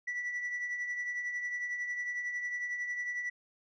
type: tone with tremolo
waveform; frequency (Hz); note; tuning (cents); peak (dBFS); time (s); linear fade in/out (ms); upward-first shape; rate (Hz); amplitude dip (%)
sine; 1959; B6; -15; -29; 0.07-3.3; 10; triangle; 11; 60
effects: tanh soft clip ceiling -31 dBFS